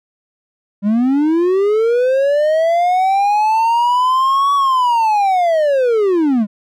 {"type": "linear two-way sweep", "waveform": "triangle", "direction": "up then down", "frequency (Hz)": [196, 1135, 196], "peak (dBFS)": -9, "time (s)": [0.82, 6.47], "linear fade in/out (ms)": 50, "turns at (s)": 4.54, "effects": []}